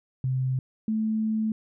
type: tone pair in turn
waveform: sine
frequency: 130 / 218.6 Hz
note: C3 / A3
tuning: -11 / -11 cents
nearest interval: major sixth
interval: 900 cents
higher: second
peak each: -23 dBFS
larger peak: neither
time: 0.24-0.59 / 0.88-1.52 s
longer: second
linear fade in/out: 2 ms
effects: none